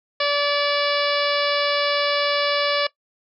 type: harmonic tone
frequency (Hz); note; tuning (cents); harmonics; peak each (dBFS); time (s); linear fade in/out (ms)
577; D5; -31; 1 / 2 / 3 / 4 / 5 / 6 / 7 / 8 / 9; -22 / -25 / -27 / -28 / -29 / -30 / -30 / -31 / -32; 0.2-2.87; 5
effects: noise-tail reverb RT60 0.1 s tail -19 dB re dry